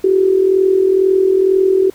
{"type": "tone with amplitude modulation", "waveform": "sine", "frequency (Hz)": 380.8, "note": "F#4", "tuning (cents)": 50, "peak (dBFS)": -6, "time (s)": [0.04, 1.9], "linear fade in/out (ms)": 5, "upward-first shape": "sine", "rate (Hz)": 42.1, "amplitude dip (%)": 65, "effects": ["pink hiss -45 dBFS RMS until 1.94 s"]}